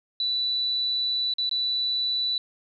sine tone with dropouts, 3965 Hz, B7, 6 cents sharp, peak -23 dBFS, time 0.2-2.38 s, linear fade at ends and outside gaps 2 ms, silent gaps 1.338-1.383 / 1.494-1.512 s, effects none

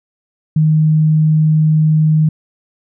sine tone, 155.56 Hz, D#3, in tune, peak -8 dBFS, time 0.56-2.29 s, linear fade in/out 5 ms, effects none

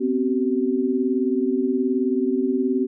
sine tone cluster, 248.7 / 267.5 / 380.2 Hz, B3 / C4 / F#4, +12 / +38 / +47 cents, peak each -23 dBFS, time 0-2.87 s, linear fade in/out 20 ms, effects none

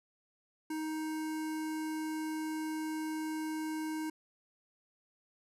square tone with notch filter, 313.1 Hz, D#4, 11 cents sharp, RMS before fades -37 dBFS, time 0.7-4.1 s, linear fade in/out 5 ms, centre 3500 Hz, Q 1.8, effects resampled to 32000 Hz

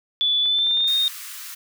sine tone with pitch glide, 3462 to 3689 Hz, A7 to A#7, -29 to -19 cents, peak -17 dBFS, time 0.21-1.08 s, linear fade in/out 0 ms, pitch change +110 cents, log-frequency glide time 0.41-0.93 s
clicks, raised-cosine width 0.3 ms, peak -25 dBFS, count 7, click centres 0.458 / 0.588 / 0.668 / 0.711 / 0.773 / 0.805 / 0.843 s
white high-pass noise, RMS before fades -36 dBFS, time 0.87-1.55 s, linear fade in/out 10 ms, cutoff 1100 Hz, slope 48 dB/octave
effects none

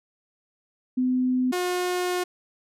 sine / sawtooth tone pair in turn, 253.9 / 359.8 Hz, B3 / F#4, +48 / -48 cents, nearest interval tritone, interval 604 cents, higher second, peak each -20 / -20 dBFS, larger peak neither, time 0.97-1.52 / 1.52-2.24 s, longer second, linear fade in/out 10 ms, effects resampled to 32000 Hz

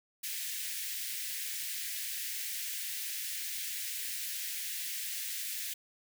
white high-pass noise, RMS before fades -38 dBFS, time 0.23-5.74 s, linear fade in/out 10 ms, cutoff 1700 Hz, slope 48 dB/octave, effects none

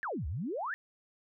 sine exponential two-way sweep, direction down then up, 1864.7 to 65 to 1864.7 Hz, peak -33 dBFS, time 0.03-0.74 s, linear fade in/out 0 ms, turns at 0.27 s, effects none

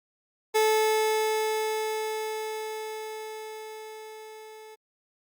30% pulse tone with level ramp, 434.9 Hz, A4, 20 cents flat, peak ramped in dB -17 to -42 dBFS, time 0.54-4.76 s, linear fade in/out 20 ms, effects Opus 48 kbps

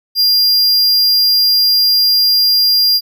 square tone, 4800 Hz, D8, 37 cents sharp, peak -9 dBFS, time 0.15-3.01 s, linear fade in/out 50 ms, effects none

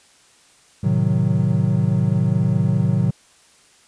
triangle chord, A diminished seventh, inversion none, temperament equal, 110 / 130.81 / 155.56 / 185 Hz, A2 / C3 / Eb3 / Gb3, 0 / 0 / 0 / 0 cents, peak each -19 dBFS, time 0.83-3.11 s, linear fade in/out 10 ms, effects white hiss -53 dBFS RMS until 3.87 s + resampled to 22050 Hz

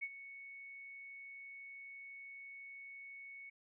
sine tone with ADSR envelope, 2217 Hz, C#7, in tune, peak -36 dBFS, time 0.01-3.5 s, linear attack 22 ms, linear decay 49 ms, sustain -13 dB, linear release 10 ms, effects none

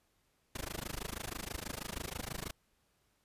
pink noise with amplitude modulation, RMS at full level -38 dBFS, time 0.55-2.51 s, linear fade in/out 5 ms, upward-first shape sine, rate 26.2 Hz, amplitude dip 100%, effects pink hiss -75 dBFS RMS until 3.24 s + resampled to 32000 Hz

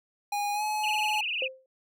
square tone with pitch glide, 820 to 851.4 Hz, G#5 to G#5, -22 to +43 cents, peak -28 dBFS, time 0.32-1.21 s, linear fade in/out 5 ms, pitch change +65 cents, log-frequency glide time 0.53-0.63 s
sine tone with vibrato, 2696 Hz, E7, 38 cents sharp, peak -28 dBFS, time 0.83-1.48 s, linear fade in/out 10 ms, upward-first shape triangle, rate 20 Hz, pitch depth 190 cents each way
sine tone with exponential decay, 523.3 Hz, C5, in tune, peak -27 dBFS, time 1.42-1.66 s, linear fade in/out 2 ms, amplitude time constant 52 ms
effects none

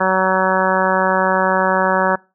harmonic tone, 188 Hz, F#3, 28 cents sharp, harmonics 1 / 2 / 3 / 4 / 5 / 6 / 7 / 8 / 9, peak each -23 / -24 / -19 / -23 / -19 / -23 / -24 / -23 / -23 dBFS, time 0-2.16 s, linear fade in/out 10 ms, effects noise-tail reverb RT60 0.3 s tail -25 dB re dry

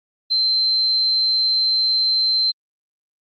sine tone, 4109 Hz, C8, 32 cents flat, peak -15 dBFS, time 0.3-2.52 s, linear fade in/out 20 ms, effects Opus 32 kbps

